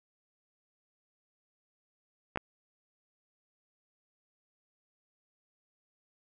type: clicks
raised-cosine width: 0.5 ms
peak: -17 dBFS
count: 2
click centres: 2.359 / 2.374 s
effects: none